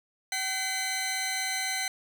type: tone pair together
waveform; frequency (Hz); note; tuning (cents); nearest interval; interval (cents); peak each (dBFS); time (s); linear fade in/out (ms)
15% pulse; 763.8 / 2039; G5 / C7; -45 / -45; octave + perfect fourth; 1700; -27 / -24; 0.32-1.88; 2
effects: none